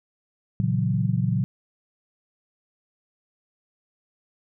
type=chord; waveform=sine; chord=F# dominant seventh; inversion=first; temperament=equal; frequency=116.54 / 138.59 / 164.81 / 185 Hz; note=A#2 / C#3 / E3 / F#3; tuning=0 / 0 / 0 / 0 cents; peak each=-24 / -26 / -28 / -26 dBFS; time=0.6-1.44 s; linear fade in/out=0 ms; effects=none